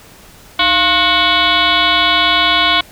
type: tone with frequency modulation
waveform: sine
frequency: 2227 Hz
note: C#7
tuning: 7 cents sharp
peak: -9 dBFS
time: 0.59-2.81 s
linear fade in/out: 5 ms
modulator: 383 Hz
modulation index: 4.1
effects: pink hiss -41 dBFS RMS until 2.91 s